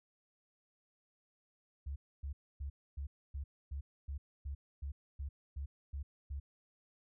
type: tone bursts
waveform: sine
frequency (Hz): 70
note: C#2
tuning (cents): +18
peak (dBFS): -38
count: 13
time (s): 1.86-6.4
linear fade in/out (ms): 10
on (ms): 100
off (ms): 270
effects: none